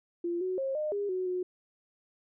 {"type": "tone with pitch steps", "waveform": "sine", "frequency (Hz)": [344.9, 370.6, 537, 609, 406.1, 370, 363.7], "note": ["F4", "F#4", "C5", "D#5", "G#4", "F#4", "F#4"], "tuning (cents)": [-22, 3, 45, -37, -39, 0, -30], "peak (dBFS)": -29, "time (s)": [0.24, 1.43], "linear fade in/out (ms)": 5, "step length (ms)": 170, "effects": []}